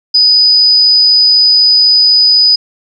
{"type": "tone", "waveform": "sine", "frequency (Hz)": 4978, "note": "D#8", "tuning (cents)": 0, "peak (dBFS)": -4, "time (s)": [0.14, 2.56], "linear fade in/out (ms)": 10, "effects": []}